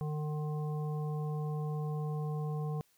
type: harmonic tone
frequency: 151.3 Hz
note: D#3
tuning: 48 cents flat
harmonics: 1 / 3 / 5 / 7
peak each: -33 / -43 / -47 / -50 dBFS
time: 0.01-2.81 s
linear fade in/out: 0 ms
effects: white hiss -70 dBFS RMS until 2.97 s